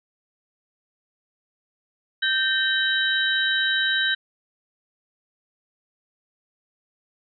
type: tone cluster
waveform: sine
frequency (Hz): 1561 / 1816 / 3074 / 3865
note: G6 / A#6 / G7 / B7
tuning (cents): -8 / -46 / -35 / -38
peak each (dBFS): -22 / -29 / -28 / -25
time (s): 2.22-4.15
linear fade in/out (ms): 10
effects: none